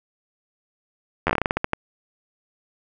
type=slowing click train; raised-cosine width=0.5 ms; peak=-5 dBFS; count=13; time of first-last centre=1.27-1.734 s; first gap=11 ms; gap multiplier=1.21; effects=none